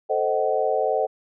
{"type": "chord", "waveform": "sine", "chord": "A diminished seventh", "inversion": "none", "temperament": "equal with one note detuned", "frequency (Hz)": [440, 523.3, 622.3, 753.8], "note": ["A4", "C5", "Eb5", "Gb5"], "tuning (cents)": [0, 0, 0, 32], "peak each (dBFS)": -25, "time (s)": [0.09, 1.07], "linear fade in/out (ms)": 20, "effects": []}